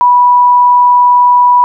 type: tone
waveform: sine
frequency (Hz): 981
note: B5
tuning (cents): -12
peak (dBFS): -3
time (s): 0.01-1.64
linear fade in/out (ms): 0
effects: none